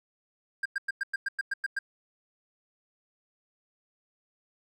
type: tone bursts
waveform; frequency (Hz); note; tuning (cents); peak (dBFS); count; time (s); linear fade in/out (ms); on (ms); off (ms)
triangle; 1600; G6; +35; -25; 10; 0.63-1.79; 5; 26; 100
effects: none